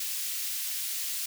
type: high-pass noise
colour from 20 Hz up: white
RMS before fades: -33 dBFS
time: 0-1.26 s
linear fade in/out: 5 ms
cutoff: 2600 Hz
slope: 12 dB/octave
effects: none